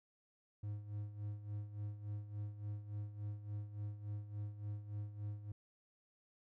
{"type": "tone with tremolo", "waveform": "triangle", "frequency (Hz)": 103.83, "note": "G#2", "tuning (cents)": 0, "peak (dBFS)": -37, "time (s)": [0.63, 5.52], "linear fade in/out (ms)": 5, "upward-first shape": "sine", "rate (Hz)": 3.5, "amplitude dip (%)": 70, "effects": []}